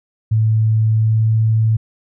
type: tone with pitch glide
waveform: sine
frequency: 110 to 110.89 Hz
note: A2 to A2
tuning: 0 to +14 cents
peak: -11 dBFS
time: 0.31-1.77 s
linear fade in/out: 10 ms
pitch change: +14 cents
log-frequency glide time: 0.92-1.37 s
effects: none